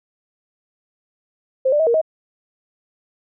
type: tone with pitch steps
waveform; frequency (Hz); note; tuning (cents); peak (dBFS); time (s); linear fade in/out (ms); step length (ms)
sine; 525 / 591 / 640 / 468.2 / 634; C5 / D5 / D#5 / A#4 / D#5; +6 / +11 / +49 / +8 / +32; -13; 1.65-2.015; 10; 73
effects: none